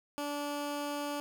15% pulse tone, 290 Hz, D4, 22 cents flat, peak -28 dBFS, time 0.18-1.2 s, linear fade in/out 0 ms, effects none

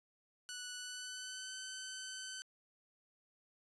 10% pulse tone with pitch glide, 1480 to 1525.1 Hz, F#6 to G6, 0 to -48 cents, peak -35 dBFS, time 0.49-2.42 s, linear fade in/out 0 ms, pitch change +52 cents, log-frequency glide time 0.76-1.55 s, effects resampled to 22050 Hz

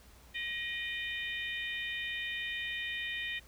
harmonic tone with a mistuned harmonic, 610 Hz, D#5, 34 cents flat, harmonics 3 / 4 / 5 / 6, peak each -38 / -40 / -42 / -44 dBFS, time 0.34-3.4 s, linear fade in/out 20 ms, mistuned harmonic 3, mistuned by +53 cents, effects added 60 Hz sine -59 dBFS peak until 3.47 s + pink hiss -60 dBFS RMS until 3.47 s

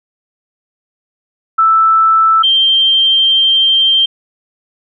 sine tone pair in turn, 1320 / 3154 Hz, E6 / G7, +2 / +10 cents, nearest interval octave + minor third, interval 1508 cents, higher second, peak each -6 / -7 dBFS, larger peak first, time 1.58-2.43 / 2.43-4.06 s, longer second, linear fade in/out 10 ms, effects none

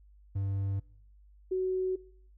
triangle / sine tone pair in turn, 98.2 / 372.9 Hz, G2 / F#4, +4 / +14 cents, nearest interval octave + major seventh, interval 2310 cents, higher second, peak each -27 dBFS, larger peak neither, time 0.35-0.8 / 1.51-1.96 s, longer neither, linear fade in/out 10 ms, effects noise-tail reverb RT60 0.6 s tail -22 dB re dry + added 50 Hz sine -55 dBFS peak until 2.37 s

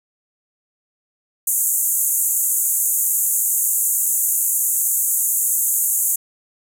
white band-pass noise, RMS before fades -19 dBFS, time 1.47-6.16 s, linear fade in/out 5 ms, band 6600 to 15000 Hz, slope 96 dB/octave, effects none

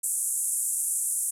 pink band-pass noise, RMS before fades -28 dBFS, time 0.03-1.31 s, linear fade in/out 10 ms, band 8000 to 11000 Hz, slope 48 dB/octave, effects none

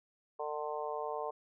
harmonic tone, 150.1 Hz, D3, 38 cents sharp, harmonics 3 / 4 / 5 / 6 / 7, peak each -40 / -41 / -42 / -43 / -43 dBFS, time 0.39-1.31 s, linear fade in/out 10 ms, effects none

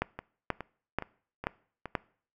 two click trains, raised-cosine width 0.5 ms, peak -13 / -22 dBFS, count 5 / 5, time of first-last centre 0.02-1.952 / 0.19-1.857 s, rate 2.07 / 2.4 Hz, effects noise-tail reverb RT60 0.5 s tail -22 dB re dry

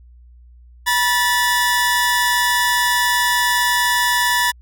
sawtooth tone pair together, 971 / 1751.2 Hz, B5 / A6, -30 / -9 cents, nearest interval minor seventh, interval 1021 cents, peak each -14 dBFS, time 0.86-4.52 s, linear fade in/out 20 ms, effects added 60 Hz sine -42 dBFS peak until 4.61 s

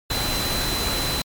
sine tone in noise, 4030 Hz, B7, 34 cents sharp, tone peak -27 dBFS, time 0.1-1.22 s, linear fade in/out 5 ms, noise pink, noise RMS -25 dBFS, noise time 0.1-1.22 s, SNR -5 dB, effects MP3 96 kbps

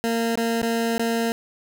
20% pulse tone with dropouts, 230 Hz, A#3, 23 cents flat, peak -16 dBFS, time 0.04-1.32 s, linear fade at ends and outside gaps 0 ms, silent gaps 0.355-0.375 / 0.618-0.628 / 0.98-0.995 s, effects none

